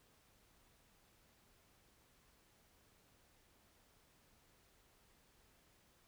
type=silence; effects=pink hiss -71 dBFS RMS until 6.07 s